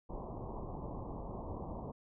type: low-pass noise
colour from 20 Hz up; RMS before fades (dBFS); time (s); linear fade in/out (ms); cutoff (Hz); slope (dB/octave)
pink; -43; 0.09-1.92; 10; 1100; 96
effects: none